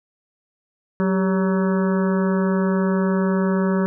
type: harmonic tone with a mistuned harmonic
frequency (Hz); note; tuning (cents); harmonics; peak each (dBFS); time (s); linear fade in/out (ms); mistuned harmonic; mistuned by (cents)
188.1; F#3; +29; 1 / 2 / 3 / 5 / 6 / 7 / 8 / 9; -18 / -24 / -28 / -32 / -34 / -35 / -36 / -37; 1-3.86; 0; 2; +69
effects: none